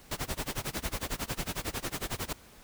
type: noise with tremolo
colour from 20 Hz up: pink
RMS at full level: -32 dBFS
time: 0.11-2.33 s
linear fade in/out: 5 ms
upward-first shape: sine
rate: 11 Hz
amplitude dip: 100%
effects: pink hiss -55 dBFS RMS until 2.63 s

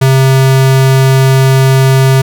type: tone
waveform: square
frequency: 133.1 Hz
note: C3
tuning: 30 cents sharp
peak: -5 dBFS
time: 0.01-2.22 s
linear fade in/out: 10 ms
effects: none

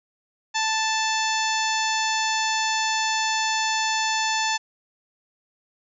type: harmonic tone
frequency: 880 Hz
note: A5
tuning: in tune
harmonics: 1 / 2 / 3 / 4 / 5 / 6 / 7 / 8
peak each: -25 / -28 / -30 / -31 / -32 / -33 / -33 / -34 dBFS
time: 0.54-4.58 s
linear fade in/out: 20 ms
effects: none

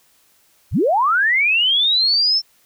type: linear sweep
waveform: sine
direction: up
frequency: 38.89 to 5400 Hz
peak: -13 dBFS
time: 0.71-2.42 s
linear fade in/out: 50 ms
effects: white hiss -57 dBFS RMS until 2.65 s

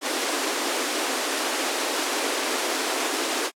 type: high-pass noise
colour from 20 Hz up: pink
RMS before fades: -26 dBFS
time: 0.01-3.51 s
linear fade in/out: 50 ms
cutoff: 260 Hz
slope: 96 dB/octave
effects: low-pass 10000 Hz 12 dB/octave + AAC 64 kbps

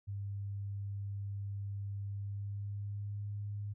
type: tone with pitch glide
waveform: sine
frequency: 100 to 102.51 Hz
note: G2 to G#2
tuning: +35 to -22 cents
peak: -37 dBFS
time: 0.07-3.74 s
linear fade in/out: 20 ms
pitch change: +43 cents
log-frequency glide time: 2.06-3.28 s
effects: none

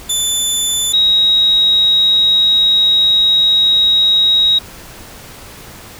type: tone pair in turn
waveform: 20% pulse / sine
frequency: 3510 / 3801 Hz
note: A7 / A#7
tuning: -5 / +33 cents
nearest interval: minor second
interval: 138 cents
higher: second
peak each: -8 dBFS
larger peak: neither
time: 0.09-0.93 / 0.93-4.59 s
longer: second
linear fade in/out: 10 ms
effects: pink hiss -35 dBFS RMS until 5.99 s

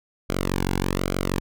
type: tone with flanger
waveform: sawtooth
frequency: 46.25 Hz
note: F#1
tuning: in tune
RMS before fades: -25 dBFS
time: 0.29-1.4 s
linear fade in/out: 10 ms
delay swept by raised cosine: 1.1 to 1.63 ms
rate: 1.2 Hz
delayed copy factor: -0.9
effects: none

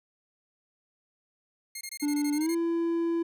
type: tone bursts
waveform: 10% pulse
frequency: 2133 Hz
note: C7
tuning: 33 cents sharp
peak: -27 dBFS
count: 10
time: 1.75-2.548 s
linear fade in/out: 5 ms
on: 60 ms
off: 22 ms
type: tone with pitch glide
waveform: triangle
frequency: 292.2 to 335.6 Hz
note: D4 to E4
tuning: -9 to +31 cents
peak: -23 dBFS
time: 2.02-3.23 s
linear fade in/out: 10 ms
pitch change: +240 cents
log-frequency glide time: 2.34-2.52 s
effects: none

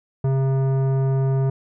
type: tone with tanh clipping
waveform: sine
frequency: 134.2 Hz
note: C3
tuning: 44 cents sharp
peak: -19 dBFS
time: 0.24-1.5 s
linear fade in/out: 5 ms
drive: 14 dB
effects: none

